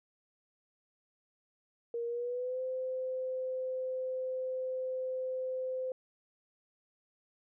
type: tone with pitch glide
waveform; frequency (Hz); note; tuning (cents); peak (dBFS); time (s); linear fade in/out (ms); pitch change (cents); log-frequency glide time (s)
sine; 469.7 to 515.2; A#4 to C5; +13 to -27; -33; 1.94-5.92; 2; +160; 2.06-2.61
effects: none